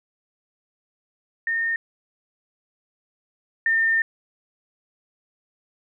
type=tone pair in turn; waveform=sine; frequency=1829 / 1810.1 Hz; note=A#6 / A6; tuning=-33 / +49 cents; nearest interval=unison; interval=18 cents; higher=first; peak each=-21 / -17 dBFS; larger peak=second; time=1.47-1.76 / 3.66-4.02 s; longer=second; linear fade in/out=2 ms; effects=none